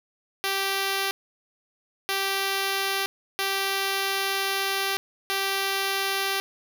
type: tone bursts at uneven times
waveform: 5% pulse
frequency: 390.5 Hz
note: G4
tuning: 7 cents flat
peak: -13 dBFS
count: 4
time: 0.44-1.11 / 2.09-3.06 / 3.39-4.97 / 5.3-6.4 s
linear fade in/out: 0 ms
effects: none